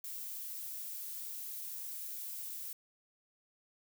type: noise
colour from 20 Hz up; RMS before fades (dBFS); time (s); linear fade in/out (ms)
violet; -43; 0.04-2.73; 2
effects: none